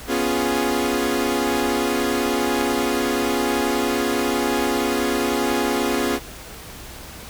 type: chord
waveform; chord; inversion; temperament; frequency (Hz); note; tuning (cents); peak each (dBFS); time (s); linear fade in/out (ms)
sawtooth; C# dominant seventh; third; equal; 246.9 / 277.2 / 349.2 / 415.3; B3 / C#4 / E#4 / G#4; 0 / 0 / 0 / 0; -21; 0.07-6.2; 50
effects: added 60 Hz sine -43 dBFS peak until 7.29 s + pink hiss -38 dBFS RMS until 7.29 s

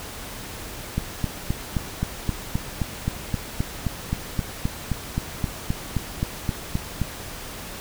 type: click train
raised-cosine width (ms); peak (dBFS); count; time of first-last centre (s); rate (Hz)
5; -10; 24; 0.98-7.017; 3.81
effects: pink hiss -36 dBFS RMS until 7.8 s

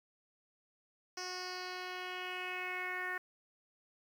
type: tone with low-pass filter sweep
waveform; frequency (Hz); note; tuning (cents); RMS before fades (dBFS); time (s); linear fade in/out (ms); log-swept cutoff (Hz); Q
10% pulse; 365.3; F#4; -22; -41; 1.17-3.18; 5; 5600 to 1800; 4.4
effects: 10-bit

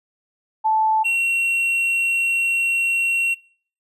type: tone pair in turn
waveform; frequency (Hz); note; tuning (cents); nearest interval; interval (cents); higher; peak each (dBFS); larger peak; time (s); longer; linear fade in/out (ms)
sine / triangle; 875 / 2733; A5 / F7; -10 / -38; octave + minor sixth; 1972; second; -15; neither; 0.64-1.04 / 1.04-3.35; second; 20
effects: noise-tail reverb RT60 0.5 s tail -24 dB re dry + resampled to 32000 Hz

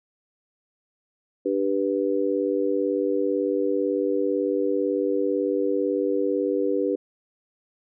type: chord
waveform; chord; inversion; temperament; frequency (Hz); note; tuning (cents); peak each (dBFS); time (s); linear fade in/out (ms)
sine; G major; second; just; 294 / 392 / 490; D4 / G4 / B4; +2 / 0 / -14; -26 / -25 / -25; 1.45-6.96; 10
effects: none

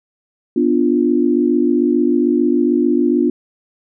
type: chord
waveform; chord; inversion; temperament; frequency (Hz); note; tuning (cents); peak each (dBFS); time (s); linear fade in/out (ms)
sine; B diminished; none; equal; 246.9 / 293.7 / 349.2; B3 / D4 / F4; 0 / 0 / 0; -16; 0.56-3.3; 5
effects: none

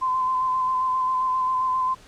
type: tone with vibrato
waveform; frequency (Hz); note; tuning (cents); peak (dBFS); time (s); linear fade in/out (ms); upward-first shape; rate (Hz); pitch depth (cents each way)
sine; 1029; C6; -29; -20; 0.01-1.95; 20; square; 7.5; 18
effects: pink hiss -50 dBFS RMS until 2.07 s + low-pass 8000 Hz 12 dB/octave

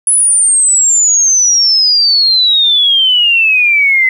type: exponential sweep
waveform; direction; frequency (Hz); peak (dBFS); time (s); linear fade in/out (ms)
sine; down; 10310 to 2031; -6; 0.07-4.09; 2
effects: 7-bit

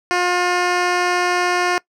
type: tone with low-pass filter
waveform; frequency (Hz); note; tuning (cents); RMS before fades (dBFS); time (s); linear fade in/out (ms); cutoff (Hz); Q
10% pulse; 356.7; F4; +37; -18; 0.11-1.78; 0; 5900; 0.73
effects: noise-tail reverb RT60 0.1 s tail -22 dB re dry

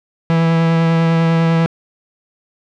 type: tone with vibrato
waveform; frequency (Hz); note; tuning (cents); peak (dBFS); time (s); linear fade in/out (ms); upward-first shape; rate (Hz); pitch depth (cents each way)
45% pulse; 164.81; E3; 0; -11; 0.3-1.66; 0; triangle; 10; 13
effects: low-pass 3000 Hz 12 dB/octave

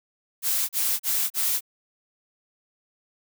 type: noise bursts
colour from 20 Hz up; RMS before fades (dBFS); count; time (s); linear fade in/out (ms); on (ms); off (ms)
blue; -24; 4; 0.42-1.608; 50; 270; 36
effects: none

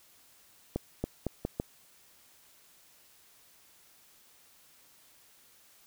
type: accelerating click train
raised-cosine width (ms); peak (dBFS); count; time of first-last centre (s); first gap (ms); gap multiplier
2; -17; 5; 0.76-1.599; 280; 0.81
effects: white hiss -61 dBFS RMS until 5.86 s

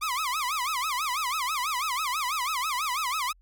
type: tone with vibrato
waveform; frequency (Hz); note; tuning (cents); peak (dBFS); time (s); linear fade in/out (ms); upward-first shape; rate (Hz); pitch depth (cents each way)
sawtooth; 1126; C#6; +27; -23; 0.01-3.33; 20; sine; 6.1; 250
effects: added 43 Hz sine -56 dBFS peak until 3.41 s

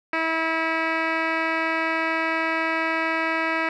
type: tone with low-pass filter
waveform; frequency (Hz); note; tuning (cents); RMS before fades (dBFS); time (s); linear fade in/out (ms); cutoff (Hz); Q
10% pulse; 324.2; E4; -29; -24; 0.13-3.69; 2; 2500; 2.8
effects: none

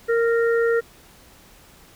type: harmonic tone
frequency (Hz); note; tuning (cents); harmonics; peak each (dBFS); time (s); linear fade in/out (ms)
463.4; A#4; -10; 1 / 3 / 4; -17 / -27 / -29; 0.08-0.81; 20
effects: pink hiss -50 dBFS RMS until 1.95 s

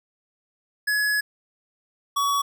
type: tone pair in turn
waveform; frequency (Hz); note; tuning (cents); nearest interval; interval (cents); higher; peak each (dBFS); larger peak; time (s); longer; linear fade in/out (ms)
square; 1691 / 1128.6; G#6 / C#6; +31 / +31; perfect fifth; 700; first; -21; neither; 0.87-1.21 / 2.16-2.42; first; 10
effects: none

